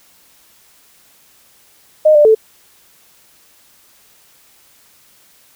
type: tone with pitch steps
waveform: sine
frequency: 616 / 593 / 439.5 Hz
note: D#5 / D5 / A4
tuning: -17 / +17 / -2 cents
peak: -5 dBFS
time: 2.05-2.35 s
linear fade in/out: 10 ms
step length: 100 ms
effects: white hiss -50 dBFS RMS until 5.55 s